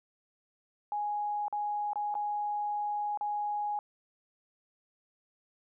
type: tone with dropouts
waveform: sine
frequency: 830.6 Hz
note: G#5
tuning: in tune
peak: -30 dBFS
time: 0.92-3.79 s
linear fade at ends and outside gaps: 1 ms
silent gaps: 1.482-1.526 / 1.933-1.957 / 2.142-2.152 / 3.174-3.21 s
effects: none